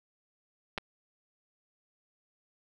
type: clicks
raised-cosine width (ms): 0.3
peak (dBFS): -16 / -23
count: 2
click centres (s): 0.778 / 0.783
effects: none